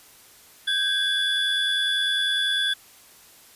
triangle tone cluster, 1550 / 1640 / 3434 Hz, G6 / G#6 / A7, -20 / -22 / -43 cents, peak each -27 / -27 / -21 dBFS, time 0.67-2.74 s, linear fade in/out 10 ms, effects white hiss -51 dBFS RMS until 3.55 s + resampled to 32000 Hz

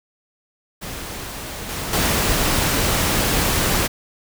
pink noise with level steps, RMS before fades -31 / -27 / -19 dBFS, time 0.81-3.88 s, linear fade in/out 20 ms, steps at 1.69 / 1.93 s, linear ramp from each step 2 ms, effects none

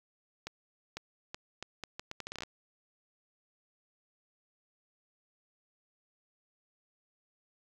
accelerating click train, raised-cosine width 0.2 ms, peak -22 dBFS, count 15, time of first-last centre 0.47-2.434 s, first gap 500 ms, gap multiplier 0.75, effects 9-bit

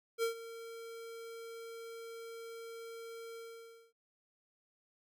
square tone with ADSR envelope, 458.4 Hz, A#4, 29 cents flat, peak -30 dBFS, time 0.18-3.93 s, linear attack 49 ms, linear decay 110 ms, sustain -16 dB, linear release 570 ms, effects none

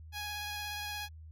10% pulse tone with vibrato, 830.6 Hz, G#5, in tune, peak -29 dBFS, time 0.12-1.09 s, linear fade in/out 50 ms, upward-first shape square, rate 17 Hz, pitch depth 10 cents each way, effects added 79 Hz sine -47 dBFS peak until 1.31 s

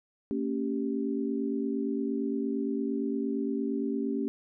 sine chord, G diminished, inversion first, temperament equal with one note detuned, 228.5 / 277.2 / 392 Hz, Bb3 / Db4 / G4, -34 / 0 / 0 cents, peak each -32 / -31 / -34 dBFS, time 0.31-4.28 s, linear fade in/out 0 ms, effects none

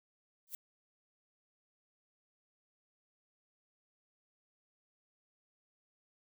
violet noise with exponential growth, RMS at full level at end -37 dBFS, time 0.47-0.55 s, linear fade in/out 1 ms, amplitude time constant 17 ms, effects none

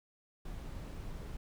brown noise, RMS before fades -43 dBFS, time 0.45-1.37 s, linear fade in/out 5 ms, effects none

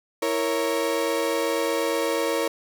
35% pulse chord, A# diminished, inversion second, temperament equal, 329.6 / 466.2 / 554.4 Hz, E4 / A#4 / C#5, 0 / 0 / 0 cents, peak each -27 / -24 / -25 dBFS, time 0.22-2.48 s, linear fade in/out 5 ms, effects none

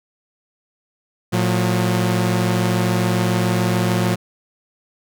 sawtooth tone pair together, 113.39 / 180 Hz, A#2 / F#3, -47 / -47 cents, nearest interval minor sixth, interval 800 cents, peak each -15 dBFS, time 1.32-4.16 s, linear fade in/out 20 ms, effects none

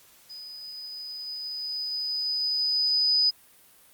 sine tone with level ramp, 4986 Hz, D#8, 3 cents sharp, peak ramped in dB -39 to -18 dBFS, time 0.29-3.31 s, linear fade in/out 20 ms, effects white hiss -56 dBFS RMS until 3.93 s + Opus 48 kbps

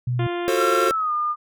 sine tone, 123.47 Hz, B2, in tune, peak -20 dBFS, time 0.07-0.27 s, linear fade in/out 5 ms
harmonic tone, 349.2 Hz, F4, in tune, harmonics 1 / 2 / 3 / 4 / 5 / 6 / 7 / 8 / 9 / 10, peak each -25 / -31 / -35 / -37 / -39 / -41 / -42 / -43 / -44 / -45 dBFS, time 0.19-0.89 s, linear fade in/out 5 ms
square chord, F# diminished, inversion none, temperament just, 370 / 444 / 532.8 Hz, F#4 / A4 / C5, 0 / +16 / +31 cents, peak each -25 dBFS, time 0.48-0.91 s, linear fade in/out 0 ms
sine tone with pitch glide, 1360 to 1211.6 Hz, F6 to D#6, -46 to -46 cents, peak -20 dBFS, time 0.56-1.36 s, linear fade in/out 50 ms, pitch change -200 cents, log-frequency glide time 0.87-1.12 s
effects none

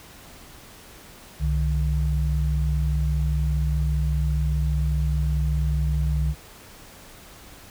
sine tone pair together, 66.1 / 151.07 Hz, C2 / D3, +18 / +49 cents, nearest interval octave + major second, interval 1431 cents, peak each -21 / -25 dBFS, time 1.39-6.35 s, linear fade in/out 50 ms, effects pink hiss -46 dBFS RMS until 7.7 s

